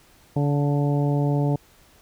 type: harmonic tone with a mistuned harmonic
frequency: 143.8 Hz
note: D3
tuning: 36 cents flat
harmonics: 1 / 2 / 3 / 4 / 5 / 6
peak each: -20 / -26 / -30 / -32 / -34 / -36 dBFS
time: 0.36-1.56 s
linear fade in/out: 5 ms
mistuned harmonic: 6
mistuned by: +30 cents
effects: pink hiss -55 dBFS RMS until 2.01 s